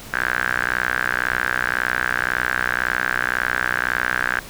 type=tone with band-pass filter; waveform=sawtooth; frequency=61.9 Hz; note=B1; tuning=5 cents sharp; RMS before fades=-22 dBFS; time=0.13-4.4 s; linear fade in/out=10 ms; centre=1600 Hz; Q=8; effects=pink hiss -38 dBFS RMS until 4.49 s